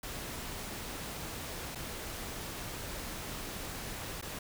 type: noise with dropouts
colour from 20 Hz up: pink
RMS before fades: -41 dBFS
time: 0.03-4.39 s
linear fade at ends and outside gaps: 5 ms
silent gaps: 1.75-1.755 / 4.214-4.224 s
effects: none